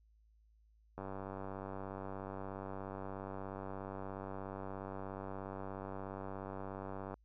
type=click train; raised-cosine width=1 ms; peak=-30 dBFS; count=598; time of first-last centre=0.98-7.141 s; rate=96.9 Hz; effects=added 54 Hz sine -65 dBFS peak until 7.24 s